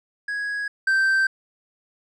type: tone pair in turn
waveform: triangle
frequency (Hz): 1661.2 / 1560.4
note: G#6 / G6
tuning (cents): 0 / -8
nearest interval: minor second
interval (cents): 108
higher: first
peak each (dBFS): -23 / -15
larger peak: second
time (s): 0.28-0.68 / 0.87-1.27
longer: neither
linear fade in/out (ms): 5
effects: resampled to 24000 Hz